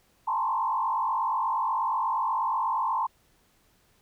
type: tone with frequency modulation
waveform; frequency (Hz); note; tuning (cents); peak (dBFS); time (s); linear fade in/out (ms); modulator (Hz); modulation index
sine; 970; B5; -31; -24; 0.27-3.07; 10; 48.3; 2.3
effects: pink hiss -65 dBFS RMS until 4.01 s